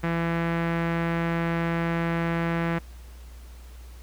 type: tone with low-pass filter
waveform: sawtooth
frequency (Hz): 167.7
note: E3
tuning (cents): +30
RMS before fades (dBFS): -26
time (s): 0.03-2.79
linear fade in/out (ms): 10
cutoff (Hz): 2000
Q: 1.9
effects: added 60 Hz sine -41 dBFS peak until 4.02 s + pink hiss -54 dBFS RMS until 4.02 s